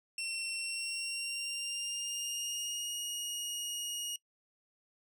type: tone with pitch glide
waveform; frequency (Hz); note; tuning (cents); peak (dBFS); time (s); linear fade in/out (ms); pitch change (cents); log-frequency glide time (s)
20% pulse; 2714 to 2875; E7 to F7; +50 to +50; -30; 0.18-4.16; 2; +100; 0.53-2.98
effects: noise-tail reverb RT60 0.1 s tail -23 dB re dry